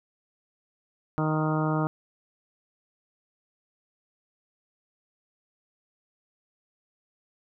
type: harmonic tone with a mistuned harmonic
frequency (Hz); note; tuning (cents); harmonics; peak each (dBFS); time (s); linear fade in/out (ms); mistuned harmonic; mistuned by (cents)
155.5; D#3; -1; 1 / 2 / 3 / 4 / 5 / 6 / 7 / 8 / 9; -26 / -29 / -35 / -34 / -36 / -36 / -39 / -34 / -40; 1.18-1.87; 0; 7; -17
effects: none